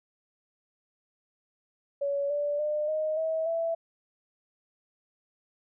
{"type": "tone with pitch steps", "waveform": "sine", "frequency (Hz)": [564, 582.5, 601.7, 621.5, 641.9, 663], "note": ["C#5", "D5", "D5", "D#5", "E5", "E5"], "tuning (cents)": [30, -14, 42, -2, -46, 10], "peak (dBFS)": -26, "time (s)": [2.01, 3.75], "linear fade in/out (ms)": 10, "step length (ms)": 290, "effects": []}